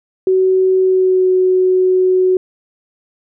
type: tone with pitch glide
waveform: sine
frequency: 375.5 to 370.5 Hz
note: F#4 to F#4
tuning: +26 to +2 cents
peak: -9 dBFS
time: 0.27-2.37 s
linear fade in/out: 2 ms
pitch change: -24 cents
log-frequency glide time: 0.8-1.3 s
effects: none